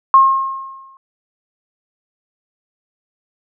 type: tone with exponential decay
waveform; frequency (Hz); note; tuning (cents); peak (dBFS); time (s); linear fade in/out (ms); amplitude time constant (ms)
sine; 1074; C6; +45; -3; 0.14-0.97; 1; 180
effects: none